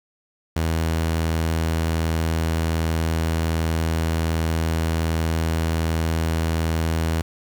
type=tone; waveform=sawtooth; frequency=81.3 Hz; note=E2; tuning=23 cents flat; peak=-16 dBFS; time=0.56-7.22 s; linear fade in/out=5 ms; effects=7-bit